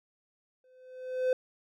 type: tone with exponential growth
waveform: triangle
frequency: 511 Hz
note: C5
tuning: 41 cents flat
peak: -20 dBFS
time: 0.64-1.33 s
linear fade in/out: 2 ms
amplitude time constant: 150 ms
effects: none